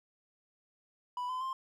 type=tone with pitch steps; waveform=triangle; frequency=987.8 / 1019.1 / 1051.4 Hz; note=B5 / C6 / C6; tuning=0 / -46 / +8 cents; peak=-32 dBFS; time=1.17-1.53 s; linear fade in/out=2 ms; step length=120 ms; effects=none